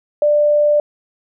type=tone; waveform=sine; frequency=592 Hz; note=D5; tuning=14 cents sharp; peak=-10 dBFS; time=0.22-0.8 s; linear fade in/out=2 ms; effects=none